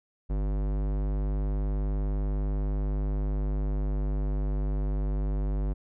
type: tone with low-pass filter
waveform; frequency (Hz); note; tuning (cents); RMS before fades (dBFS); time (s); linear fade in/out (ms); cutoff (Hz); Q
square; 50.1; G1; +38; -28; 0.29-5.74; 20; 700; 0.53
effects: none